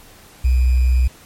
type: tone with sample-and-hold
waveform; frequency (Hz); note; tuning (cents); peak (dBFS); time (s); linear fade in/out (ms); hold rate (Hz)
sine; 62.9; B1; +32; -11; 0.44-1.08; 10; 2450
effects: pink hiss -45 dBFS RMS until 1.25 s + MP3 64 kbps